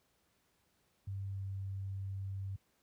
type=tone with pitch glide; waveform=sine; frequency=98 to 97.15 Hz; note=G2 to G2; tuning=0 to -15 cents; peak=-37 dBFS; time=1.07-2.56 s; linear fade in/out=5 ms; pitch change=-15 cents; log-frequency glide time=1.27-1.42 s; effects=pink hiss -75 dBFS RMS until 2.82 s + high-pass 60 Hz 12 dB/octave